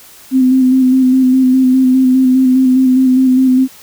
sine tone with vibrato, 258.5 Hz, C4, 21 cents flat, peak -6 dBFS, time 0.31-3.68 s, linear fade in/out 50 ms, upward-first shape square, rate 4.9 Hz, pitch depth 22 cents each way, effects white hiss -39 dBFS RMS until 3.82 s

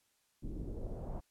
brown noise with low-pass filter sweep, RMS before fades -41 dBFS, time 0.42-1.21 s, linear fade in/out 20 ms, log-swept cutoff 280 to 850 Hz, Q 2.2, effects white hiss -75 dBFS RMS until 1.3 s + low-pass 12000 Hz 12 dB/octave

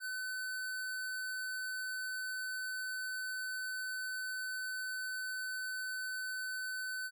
square tone, 1514 Hz, F#6, 39 cents sharp, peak -38 dBFS, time 0-7.11 s, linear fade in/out 50 ms, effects none

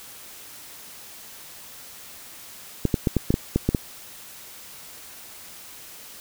clicks, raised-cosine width 3 ms, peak -6 dBFS, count 9, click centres 2.853 / 2.942 / 3.072 / 3.167 / 3.305 / 3.341 / 3.56 / 3.69 / 3.748 s, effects white hiss -43 dBFS RMS until 6.2 s

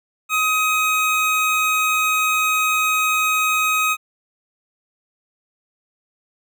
square tone pair together, 1260.5 / 2521 Hz, D#6 / D#7, +22 / +22 cents, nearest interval octave, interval 1200 cents, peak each -20 dBFS, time 0.29-3.97 s, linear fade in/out 50 ms, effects none

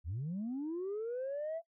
sine linear sweep, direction up, 69.3 to 673 Hz, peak -34 dBFS, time 0.04-1.62 s, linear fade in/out 50 ms, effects noise-tail reverb RT60 0.1 s tail -25 dB re dry + tanh soft clip ceiling -33 dBFS

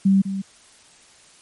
sine tone with echo, 194.1 Hz, G3, 17 cents flat, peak -12 dBFS, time 0.05-0.22 s, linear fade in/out 10 ms, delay 200 ms, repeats 1, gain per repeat -11 dB, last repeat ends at 0.42 s, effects white hiss -51 dBFS RMS until 1.41 s + MP3 48 kbps

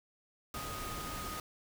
sine tone in noise, 1244.5 Hz, D#6, in tune, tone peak -43 dBFS, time 0.54-1.4 s, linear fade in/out 2 ms, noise pink, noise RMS -42 dBFS, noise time 0.54-1.4 s, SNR -4 dB, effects none

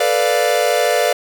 45% pulse chord, B half-diminished seventh, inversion third, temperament equal, 440 / 493.9 / 587.3 / 698.5 Hz, A4 / B4 / D5 / F5, 0 / 0 / 0 / 0 cents, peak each -22 / -19 / -18 / -19 dBFS, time 0-1.13 s, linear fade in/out 5 ms, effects none

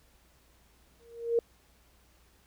sine tone with exponential growth, 466.2 Hz, A#4, in tune, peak -20 dBFS, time 1-1.39 s, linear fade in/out 2 ms, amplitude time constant 83 ms, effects added 60 Hz sine -65 dBFS peak until 2.46 s + pink hiss -65 dBFS RMS until 2.46 s

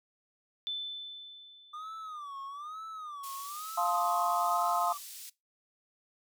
sine tone with exponential decay, 3520 Hz, A7, in tune, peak -31 dBFS, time 0.67-2.47 s, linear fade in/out 0 ms, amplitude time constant 390 ms
triangle tone with vibrato, 1198 Hz, D6, 34 cents sharp, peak -38 dBFS, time 1.73-4.98 s, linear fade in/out 10 ms, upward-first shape sine, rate 1.1 Hz, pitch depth 160 cents each way
white band-pass noise, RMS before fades -46 dBFS, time 3.23-5.3 s, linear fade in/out 10 ms, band 3600 to 15000 Hz, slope 12 dB/octave
sine chord, F dominant seventh, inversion none, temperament just, 698.5 / 873.1 / 1047.7 / 1257.2 Hz, F5 / A5 / C6 / Eb6, 0 / -14 / +2 / +18 cents, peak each -31 / -35 / -32 / -33 dBFS, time 3.77-4.93 s, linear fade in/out 10 ms
effects noise-tail reverb RT60 0.2 s tail -20 dB re dry

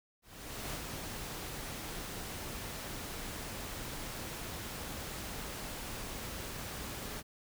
pink noise with ADSR envelope, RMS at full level -39 dBFS, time 0.22-7.23 s, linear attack 510 ms, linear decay 60 ms, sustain -3 dB, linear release 40 ms, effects none

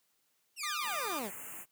15% pulse exponential sweep, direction down, 2913 to 175.6 Hz, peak -30 dBFS, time 0.56-1.31 s, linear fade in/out 50 ms
sawtooth tone, 1203 Hz, D6, 41 cents sharp, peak -33 dBFS, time 0.63-1.19 s, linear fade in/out 5 ms
white band-stop noise, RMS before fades -45 dBFS, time 0.8-1.66 s, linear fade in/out 50 ms, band 2900 to 6700 Hz, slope 96 dB/octave
effects white hiss -75 dBFS RMS until 1.71 s + high-pass 100 Hz 12 dB/octave

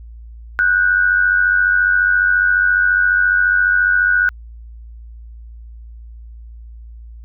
sine tone pair together, 1467.5 / 1562 Hz, F#6 / G6, -15 / -7 cents, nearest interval minor second, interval 108 cents, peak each -12 / -18 dBFS, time 0.59-4.29 s, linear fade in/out 0 ms, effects added 57 Hz sine -33 dBFS peak until 7.24 s

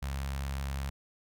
sawtooth tone with notch filter, 68.4 Hz, C#2, 23 cents flat, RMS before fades -35 dBFS, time 0.02-0.9 s, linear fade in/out 10 ms, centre 350 Hz, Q 0.54, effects none

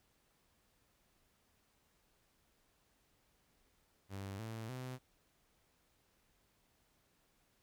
sawtooth tone with pitch steps, 98 / 111.92 / 127.83 Hz, G2 / A2 / C3, 0 / +30 / -40 cents, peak -39 dBFS, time 4.09-4.99 s, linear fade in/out 50 ms, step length 300 ms, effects pink hiss -75 dBFS RMS until 7.62 s

